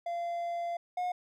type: tone pair in turn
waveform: triangle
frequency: 688 / 720.5 Hz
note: F5 / F#5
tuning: -26 / -46 cents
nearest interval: minor second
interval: 80 cents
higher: second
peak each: -30 / -28 dBFS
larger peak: second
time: 0.06-0.77 / 0.97-1.12 s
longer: first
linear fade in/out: 5 ms
effects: none